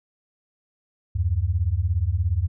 sine beating tone pair, 77.8 / 94.8 Hz, D#2 / F#2, 0 / +43 cents, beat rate 17 Hz, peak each -23 / -22 dBFS, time 1.15-2.48 s, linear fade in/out 10 ms, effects none

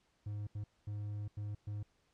triangle tone bursts at uneven times, 103.83 Hz, G#2, in tune, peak -36 dBFS, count 5, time 0.26-0.47 / 0.55-0.64 / 0.87-1.28 / 1.37-1.55 / 1.67-1.83 s, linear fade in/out 5 ms, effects pink hiss -75 dBFS RMS until 2.13 s + low-pass 7000 Hz 12 dB/octave

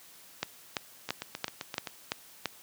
two click trains, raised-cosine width 0.2 ms, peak -18 / -12 dBFS, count 7 / 7, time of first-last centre 1.09-1.872 / 0.43-2.457 s, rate 7.67 / 2.96 Hz, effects white hiss -54 dBFS RMS until 2.62 s + high-pass 100 Hz 12 dB/octave

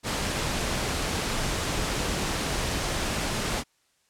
pink noise, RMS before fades -28 dBFS, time 0.03-3.64 s, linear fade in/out 50 ms, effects white hiss -68 dBFS RMS until 4.09 s + low-pass 9000 Hz 12 dB/octave

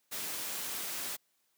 white noise, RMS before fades -38 dBFS, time 0.11-1.17 s, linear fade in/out 20 ms, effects white hiss -75 dBFS RMS until 1.57 s + high-pass 150 Hz 12 dB/octave

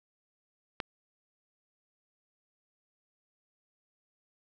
click, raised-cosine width 0.3 ms, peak -16 dBFS, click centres 0.802 s, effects none

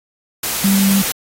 sine tone in noise, 196 Hz, G3, in tune, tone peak -11 dBFS, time 0.64-1.02 s, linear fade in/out 5 ms, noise white, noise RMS -20 dBFS, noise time 0.43-1.12 s, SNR +6 dB, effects AAC 48 kbps

